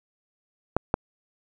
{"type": "clicks", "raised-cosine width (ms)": 1, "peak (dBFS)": -6, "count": 2, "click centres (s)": [0.766, 0.941], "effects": []}